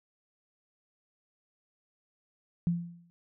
sine tone with exponential decay, 171.7 Hz, F3, 29 cents flat, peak -22 dBFS, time 2.67-3.1 s, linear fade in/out 0 ms, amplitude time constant 93 ms, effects none

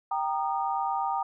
sine chord, Eb major, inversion first, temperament equal with one note detuned, 784 / 932.3 / 1225.2 Hz, G5 / Bb5 / Eb6, 0 / 0 / -27 cents, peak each -29 / -30 / -33 dBFS, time 0.11-1.23 s, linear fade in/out 5 ms, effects none

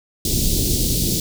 pink band-stop noise, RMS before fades -19 dBFS, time 0.25-1.2 s, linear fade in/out 2 ms, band 380 to 4000 Hz, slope 24 dB/octave, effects none

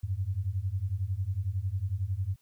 sine beating tone pair, 89.8 / 100.8 Hz, F2 / G2, +49 / +49 cents, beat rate 11 Hz, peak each -32 / -31 dBFS, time 0.03-2.36 s, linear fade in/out 10 ms, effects white hiss -70 dBFS RMS until 2.41 s

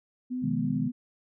sine tone with vibrato, 248.2 Hz, B3, 9 cents sharp, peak -29 dBFS, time 0.3-0.92 s, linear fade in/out 20 ms, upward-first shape sine, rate 2.7 Hz, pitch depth 35 cents each way
sine chord, F half-diminished seventh, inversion second, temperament just, 125.72 / 157.15 / 174.61 / 209.5 Hz, Cb3 / Eb3 / F3 / Ab3, +31 / +18 / 0 / +15 cents, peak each -35 / -31 / -37 / -31 dBFS, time 0.42-0.89 s, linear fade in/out 20 ms
effects none

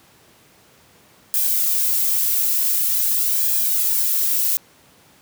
violet noise with flanger, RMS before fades -19 dBFS, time 1.34-4.57 s, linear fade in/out 0 ms, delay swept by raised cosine 1.2 to 2.8 ms, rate 0.46 Hz, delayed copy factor +0.55, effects pink hiss -52 dBFS RMS until 5.21 s + high-pass 100 Hz 12 dB/octave

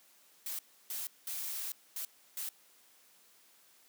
blue noise bursts at uneven times, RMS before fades -39 dBFS, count 5, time 0.46-0.59 / 0.9-1.07 / 1.27-1.72 / 1.96-2.05 / 2.37-2.49 s, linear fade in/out 2 ms, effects white hiss -64 dBFS RMS until 3.88 s + high-pass 200 Hz 12 dB/octave

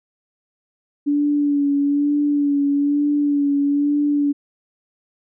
sine tone with vibrato, 287.5 Hz, D4, 37 cents flat, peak -15 dBFS, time 1.06-4.33 s, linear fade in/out 20 ms, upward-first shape sine, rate 1.1 Hz, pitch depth 27 cents each way, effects none

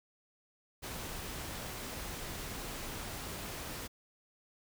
pink noise, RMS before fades -42 dBFS, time 0.82-3.88 s, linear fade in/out 20 ms, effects none

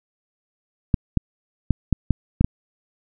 clicks, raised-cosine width 5 ms, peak -4 dBFS, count 7, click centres 0.942 / 1.173 / 1.707 / 1.927 / 2.107 / 2.41 / 2.445 s, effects none

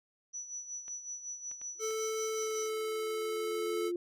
sine tone with tremolo, 5920 Hz, F#8, in tune, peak -37 dBFS, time 0.33-2.7 s, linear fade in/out 20 ms, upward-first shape sine, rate 5.4 Hz, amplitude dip 65%
clicks, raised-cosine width 0.3 ms, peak -38 dBFS, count 4, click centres 0.881 / 1.514 / 1.615 / 1.908 s
sine tone with exponential growth, 350 Hz, F4, 4 cents sharp, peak -31 dBFS, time 1.75-3.96 s, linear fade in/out 2 ms, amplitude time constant 480 ms
square tone with pitch glide, 440 to 436.5 Hz, A4 to A4, 0 to -14 cents, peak -34 dBFS, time 1.79-3.92 s, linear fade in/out 50 ms, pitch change -14 cents, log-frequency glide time 2.31-2.57 s
effects none

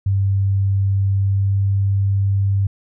sine tone with pitch glide, 98 to 98.62 Hz, G2 to G2, 0 to +11 cents, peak -14 dBFS, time 0.06-2.67 s, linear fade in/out 5 ms, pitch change +11 cents, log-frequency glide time 1.14-1.6 s, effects none

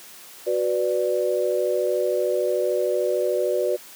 sine chord, B minor, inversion second, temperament equal, 370 / 493.9 / 587.3 Hz, F#4 / B4 / D5, 0 / 0 / 0 cents, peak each -24 dBFS, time 0.46-3.77 s, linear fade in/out 20 ms, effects white hiss -44 dBFS RMS until 3.95 s + high-pass 200 Hz 12 dB/octave

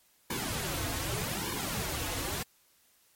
pink noise with flanger, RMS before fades -34 dBFS, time 0.3-2.43 s, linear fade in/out 5 ms, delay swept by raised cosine 1.5 to 5.2 ms, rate 0.83 Hz, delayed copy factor -0.85, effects white hiss -66 dBFS RMS until 3.15 s + MP3 64 kbps

